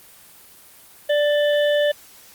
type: harmonic tone with a mistuned harmonic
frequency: 587.3 Hz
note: D5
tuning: in tune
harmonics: 1 / 3 / 5 / 6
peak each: -16 / -26 / -30 / -32 dBFS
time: 1.09-1.92 s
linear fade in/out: 10 ms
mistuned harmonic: 5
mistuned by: +34 cents
effects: white hiss -47 dBFS RMS until 2.34 s + Opus 24 kbps